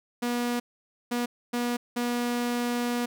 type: tone bursts at uneven times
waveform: sawtooth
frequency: 241.4 Hz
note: B3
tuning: 39 cents flat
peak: -22 dBFS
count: 4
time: 0.22-0.6 / 1.11-1.26 / 1.53-1.77 / 1.96-3.06 s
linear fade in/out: 10 ms
effects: none